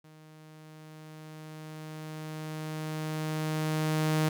sawtooth tone with level ramp, 155.7 Hz, D#3, 2 cents sharp, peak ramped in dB -48 to -20 dBFS, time 0.04-4.29 s, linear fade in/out 5 ms, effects none

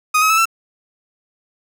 30% pulse tone with pitch steps, 1244.5 / 1275.1 / 1306.4 / 1338.5 Hz, D#6 / D#6 / E6 / E6, 0 / +42 / -16 / +26 cents, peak -9 dBFS, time 0.14-0.456 s, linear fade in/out 10 ms, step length 79 ms, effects none

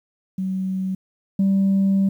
sine tone pair in turn, 188.8 / 194.78 Hz, F#3 / G3, +35 / -11 cents, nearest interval minor second, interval 54 cents, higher second, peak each -21 / -13 dBFS, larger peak second, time 0.38-0.95 / 1.39-2.09 s, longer second, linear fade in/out 5 ms, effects tanh soft clip ceiling -13 dBFS + 9-bit

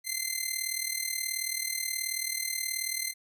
10% pulse tone with amplitude modulation, 2072 Hz, C7, 17 cents flat, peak -18 dBFS, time 0.04-3.14 s, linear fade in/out 50 ms, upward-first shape sine, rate 38.6 Hz, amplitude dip 75%, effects none

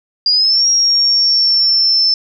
sine exponential two-way sweep, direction up then down, 4786 to 5620 to 5290 Hz, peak -9 dBFS, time 0.26-2.14 s, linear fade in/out 2 ms, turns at 0.67 s, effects none

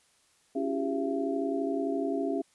sine tone cluster, 276.3 / 331.6 / 370.9 / 402.8 / 675 Hz, C#4 / E4 / F#4 / G4 / E5, -6 / +10 / +4 / +47 / +41 cents, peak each -31 / -36 / -38 / -33 / -35 dBFS, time 0.55-2.42 s, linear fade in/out 10 ms, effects white hiss -66 dBFS RMS until 2.54 s + resampled to 24000 Hz

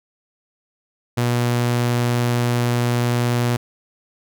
sawtooth tone, 120.7 Hz, B2, 39 cents flat, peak -13 dBFS, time 1.17-3.57 s, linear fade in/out 10 ms, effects none

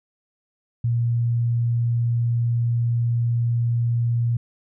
sine tone, 118.1 Hz, A#2, 23 cents sharp, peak -18 dBFS, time 0.84-4.37 s, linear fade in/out 5 ms, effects none

